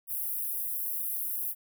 pink high-pass noise, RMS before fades -33 dBFS, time 0.07-1.55 s, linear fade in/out 50 ms, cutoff 11000 Hz, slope 48 dB/octave, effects none

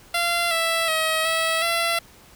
10% pulse tone with pitch steps, 688 / 661 / 637 / 650 / 676 Hz, F5 / E5 / D#5 / E5 / E5, -26 / +5 / +41 / -24 / +43 cents, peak -12 dBFS, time 0.14-1.99 s, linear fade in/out 5 ms, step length 370 ms, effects pink hiss -50 dBFS RMS until 2.35 s

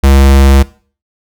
square tone, 68.2 Hz, C#2, 28 cents flat, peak -4 dBFS, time 0.03-0.63 s, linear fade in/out 10 ms, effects noise-tail reverb RT60 0.4 s tail -19 dB re dry

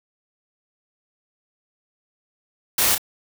white noise with echo, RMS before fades -19 dBFS, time 2.78-2.95 s, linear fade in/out 5 ms, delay 31 ms, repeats 1, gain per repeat -7 dB, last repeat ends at 2.981 s, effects none

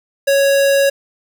square tone, 554.4 Hz, C#5, in tune, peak -11 dBFS, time 0.27-0.9 s, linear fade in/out 10 ms, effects 7-bit

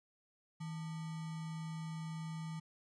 sine tone with sample-and-hold, 160.8 Hz, E3, 43 cents flat, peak -40 dBFS, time 0.6-2.6 s, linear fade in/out 10 ms, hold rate 1050 Hz, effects resampled to 22050 Hz

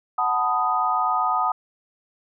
sine chord, B dominant seventh, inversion second, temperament equal, 740 / 880 / 987.8 / 1244.5 Hz, F#5 / A5 / B5 / D#6, 0 / 0 / 0 / 0 cents, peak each -25 / -26 / -28 / -22 dBFS, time 0.18-1.52 s, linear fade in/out 5 ms, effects none

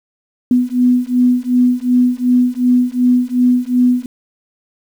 sine beating tone pair, 246.9 / 249.6 Hz, B3 / B3, 0 / +19 cents, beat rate 2.7 Hz, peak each -13 dBFS, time 0.51-4.06 s, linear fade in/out 2 ms, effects 7-bit

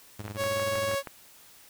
sawtooth tone with tremolo, 103.83 Hz, G#2, in tune, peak -29 dBFS, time 0.19-0.95 s, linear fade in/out 5 ms, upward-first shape triangle, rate 19 Hz, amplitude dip 95%
click train, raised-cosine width 0.5 ms, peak -22 dBFS, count 6, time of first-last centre 0.28-1.072 s, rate 6.31 Hz
sawtooth tone, 554.4 Hz, C#5, in tune, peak -23 dBFS, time 0.36-1.03 s, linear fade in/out 50 ms
effects white hiss -54 dBFS RMS until 1.69 s

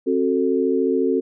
sine chord, F# diminished, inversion second, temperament just, 266.4 / 370 / 444 Hz, C4 / F#4 / A4, +31 / 0 / +16 cents, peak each -21 dBFS, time 0.06-1.21 s, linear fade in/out 20 ms, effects none

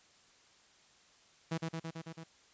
sawtooth tone with echo, 163.3 Hz, E3, 16 cents flat, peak -29 dBFS, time 1.51-1.58 s, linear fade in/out 10 ms, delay 110 ms, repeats 6, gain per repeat -2 dB, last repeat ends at 2.24 s, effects white hiss -64 dBFS RMS until 2.53 s + resampled to 16000 Hz

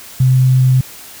sine tone, 129.2 Hz, C3, 21 cents flat, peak -7 dBFS, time 0.2-0.81 s, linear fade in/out 5 ms, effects white hiss -35 dBFS RMS until 1.2 s

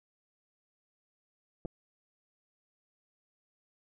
clicks, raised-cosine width 2 ms, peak -26 dBFS, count 2, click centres 1.651 / 1.657 s, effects none

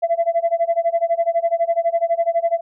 sine tone with tremolo, 674 Hz, E5, 38 cents sharp, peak -11 dBFS, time 0.02-2.61 s, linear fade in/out 20 ms, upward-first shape sine, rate 12 Hz, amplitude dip 95%, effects tanh soft clip ceiling -10 dBFS

